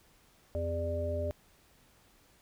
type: harmonic tone with a mistuned harmonic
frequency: 84.8 Hz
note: E2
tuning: 50 cents sharp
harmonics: 1 / 3 / 5 / 7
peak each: -34 / -43 / -41 / -34 dBFS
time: 0.55-1.31 s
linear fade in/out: 0 ms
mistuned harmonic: 5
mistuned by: -72 cents
effects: pink hiss -64 dBFS RMS until 2.41 s